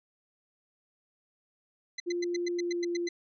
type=tone bursts; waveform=15% pulse; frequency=2040 Hz; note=C7; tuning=44 cents flat; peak=-27 dBFS; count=10; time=1.98-3.09 s; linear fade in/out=5 ms; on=21 ms; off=100 ms
type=tone with pitch glide; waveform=sine; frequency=349.2 to 346.2 Hz; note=F4 to F4; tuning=0 to -15 cents; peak=-29 dBFS; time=2.06-3.09 s; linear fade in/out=20 ms; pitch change=-15 cents; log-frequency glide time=2.52-2.89 s
effects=resampled to 16000 Hz